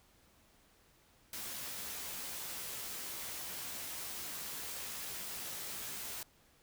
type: noise with comb filter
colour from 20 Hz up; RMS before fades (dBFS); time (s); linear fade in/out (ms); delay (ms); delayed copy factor
white; -43; 1.33-6.23; 2; 15; +0.65
effects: pink hiss -67 dBFS RMS until 6.62 s